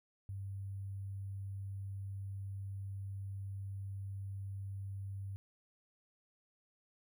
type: tone with sample-and-hold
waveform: sine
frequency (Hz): 98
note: G2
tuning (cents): 0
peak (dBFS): -40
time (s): 0.29-5.36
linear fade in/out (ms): 0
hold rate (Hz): 11025
effects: none